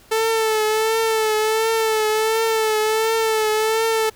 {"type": "tone with vibrato", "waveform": "sawtooth", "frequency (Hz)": 440, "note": "A4", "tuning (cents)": 0, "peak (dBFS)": -13, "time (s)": [0.11, 4.1], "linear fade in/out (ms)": 10, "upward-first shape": "triangle", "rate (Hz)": 1.4, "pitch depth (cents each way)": 47, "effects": ["pink hiss -50 dBFS RMS until 4.15 s"]}